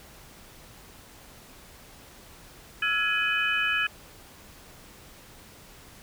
sine tone cluster, 1322 / 1424 / 1677 / 2507 / 2999 Hz, E6 / F6 / G#6 / D#7 / F#7, +5 / +33 / +16 / +12 / +23 cents, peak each -33 / -35 / -27 / -27 / -32 dBFS, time 2.82-3.87 s, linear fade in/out 5 ms, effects pink hiss -50 dBFS RMS until 6.02 s

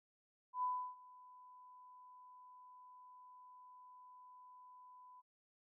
sine tone with ADSR envelope, 1000 Hz, B5, 21 cents sharp, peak -34 dBFS, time 0.53-5.22 s, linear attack 100 ms, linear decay 320 ms, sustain -23 dB, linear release 26 ms, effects none

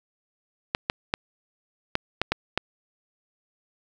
clicks, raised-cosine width 0.3 ms, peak -6 dBFS, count 7, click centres 0.749 / 0.899 / 1.139 / 1.954 / 2.216 / 2.32 / 2.576 s, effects 7-bit

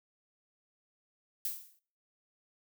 violet noise with exponential decay, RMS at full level -32 dBFS, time 1.45-1.79 s, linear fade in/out 1 ms, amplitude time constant 73 ms, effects noise-tail reverb RT60 0.5 s tail -23 dB re dry

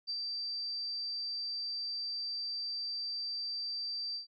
sine tone with ADSR envelope, 4674 Hz, D8, 9 cents flat, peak -33 dBFS, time 0.07-4.27 s, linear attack 27 ms, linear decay 59 ms, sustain -2 dB, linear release 120 ms, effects none

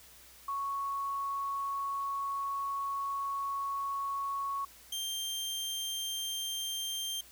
sine / sawtooth tone pair in turn, 1108.7 / 3170 Hz, C#6 / G7, 0 / +19 cents, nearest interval octave + tritone, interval 1819 cents, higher second, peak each -32 / -31 dBFS, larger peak second, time 0.48-4.65 / 4.92-7.21 s, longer first, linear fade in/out 5 ms, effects added 60 Hz sine -65 dBFS peak until 7.31 s + white hiss -56 dBFS RMS until 7.31 s

